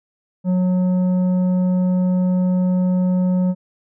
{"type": "tone with tanh clipping", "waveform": "sine", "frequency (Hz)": 182.5, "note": "F#3", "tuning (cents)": -24, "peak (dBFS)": -16, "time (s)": [0.44, 3.55], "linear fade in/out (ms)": 50, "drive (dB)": 8, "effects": []}